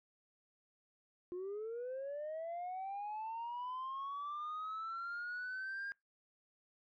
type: linear sweep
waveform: sine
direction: up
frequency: 350 to 1620 Hz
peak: -38 dBFS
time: 1.32-5.92 s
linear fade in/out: 0 ms
effects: noise-tail reverb RT60 0.2 s tail -26 dB re dry + tanh soft clip ceiling -38 dBFS